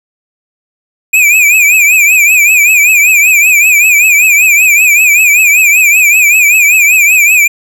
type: tone with vibrato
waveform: square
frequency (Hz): 2441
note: D#7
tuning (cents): -34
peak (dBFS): -4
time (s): 1.13-7.48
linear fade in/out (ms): 10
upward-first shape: triangle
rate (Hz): 5.2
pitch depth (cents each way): 130
effects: none